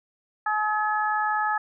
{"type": "harmonic tone", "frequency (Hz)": 425.8, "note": "G#4", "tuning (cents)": 43, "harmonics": [2, 3, 4], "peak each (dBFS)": [-25, -27, -28], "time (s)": [0.46, 1.58], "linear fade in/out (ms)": 5, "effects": []}